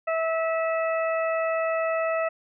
harmonic tone, 651 Hz, E5, 22 cents flat, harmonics 1 / 2 / 3 / 4, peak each -24 / -30 / -34 / -36 dBFS, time 0.07-2.29 s, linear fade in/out 10 ms, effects none

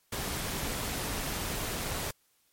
pink noise with amplitude modulation, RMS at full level -33 dBFS, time 0.12-2.11 s, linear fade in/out 5 ms, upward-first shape sine, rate 190 Hz, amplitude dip 25%, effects white hiss -70 dBFS RMS until 2.52 s + MP3 64 kbps

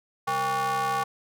square ring-modulated tone, 166 Hz, E3, 12 cents sharp, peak -22 dBFS, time 0.27-1.04 s, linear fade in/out 10 ms, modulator 962 Hz, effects none

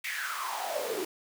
pink noise with high-pass filter sweep, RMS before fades -34 dBFS, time 0.04-1.05 s, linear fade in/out 5 ms, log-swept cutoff 2200 to 350 Hz, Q 7.4, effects none

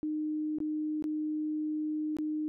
sine tone with dropouts, 306.3 Hz, D#4, 27 cents flat, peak -30 dBFS, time 0.03-2.48 s, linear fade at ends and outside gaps 0 ms, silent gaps 0.585-0.603 / 1.024-1.041 / 2.168-2.186 s, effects none

